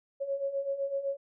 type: beating tone pair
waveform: sine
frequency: 547 / 554.9 Hz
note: C#5 / C#5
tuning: -23 / +2 cents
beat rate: 7.9 Hz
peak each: -36 / -31 dBFS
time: 0.2-1.17 s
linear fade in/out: 20 ms
effects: none